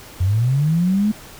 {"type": "linear sweep", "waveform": "sine", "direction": "up", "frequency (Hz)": [86.5, 217.5], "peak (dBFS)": -14, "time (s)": [0.2, 1.12], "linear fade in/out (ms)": 10, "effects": ["pink hiss -40 dBFS RMS until 1.39 s"]}